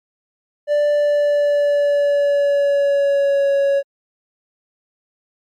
triangle tone with pitch glide, 587.3 to 557.5 Hz, D5 to C#5, 0 to +10 cents, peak -11 dBFS, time 0.67-3.83 s, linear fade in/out 50 ms, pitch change -90 cents, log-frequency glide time 0.9-3.5 s, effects MP3 64 kbps

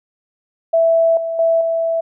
sine tone with level steps, 660 Hz, E5, 2 cents sharp, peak -10 / -19 / -11 / -15 dBFS, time 0.73-2.01 s, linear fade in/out 10 ms, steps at 1.17 / 1.39 / 1.61 s, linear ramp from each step 2 ms, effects none

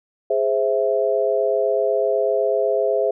sine chord, Ab augmented, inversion none, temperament equal, 415.3 / 523.3 / 659.3 Hz, Ab4 / C5 / E5, 0 / 0 / 0 cents, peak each -21 dBFS, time 0.3-3.11 s, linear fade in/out 5 ms, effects none

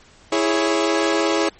sawtooth chord, C# minor, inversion first, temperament equal, 329.6 / 415.3 / 554.4 Hz, E4 / G#4 / C#5, 0 / 0 / 0 cents, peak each -16 / -18 / -19 dBFS, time 0.32-1.49 s, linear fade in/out 5 ms, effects pink hiss -50 dBFS RMS until 1.59 s + MP3 32 kbps

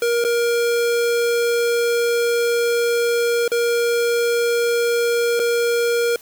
square tone with dropouts, 471.9 Hz, A#4, 21 cents sharp, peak -17 dBFS, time 0.02-6.16 s, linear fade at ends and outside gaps 2 ms, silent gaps 0.241-0.248 / 3.479-3.517 / 5.394-5.398 s, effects white hiss -45 dBFS RMS until 6.21 s

